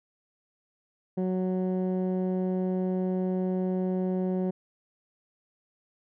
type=tone with low-pass filter; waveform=15% pulse; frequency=185 Hz; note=F#3; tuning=in tune; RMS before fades=-28 dBFS; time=1.17-4.51 s; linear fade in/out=10 ms; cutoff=400 Hz; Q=0.55; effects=none